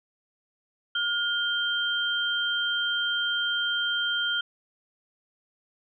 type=tone pair together; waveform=sine; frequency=1425 / 3150 Hz; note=F6 / G7; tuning=+34 / +8 cents; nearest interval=octave + major second; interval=1374 cents; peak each=-27 dBFS; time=0.95-4.41 s; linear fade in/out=5 ms; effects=none